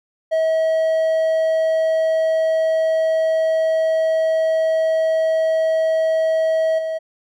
triangle tone with level steps, 642 Hz, E5, 46 cents flat, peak -13 / -19 dBFS, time 0.31-6.99 s, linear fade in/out 20 ms, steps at 6.78 s, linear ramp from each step 10 ms, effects none

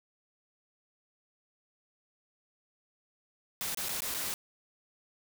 white noise with dropouts, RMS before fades -35 dBFS, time 3.61-4.34 s, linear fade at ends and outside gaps 0 ms, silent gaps 3.747-3.773 / 3.885-3.892 / 4.005-4.02 / 4.141-4.146 s, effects none

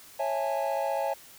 triangle chord, A major seventh, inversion first, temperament just, 550 / 660 / 825 / 880 Hz, C#5 / E5 / G#5 / A5, -14 / +2 / -12 / 0 cents, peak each -29 / -30 / -30 / -33 dBFS, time 0.19-1.14 s, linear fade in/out 10 ms, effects white hiss -51 dBFS RMS until 1.38 s

